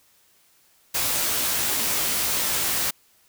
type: noise with comb filter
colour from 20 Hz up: white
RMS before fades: -24 dBFS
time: 0.94-2.91 s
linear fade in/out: 10 ms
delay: 18 ms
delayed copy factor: +0.65
effects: white hiss -60 dBFS RMS until 3.28 s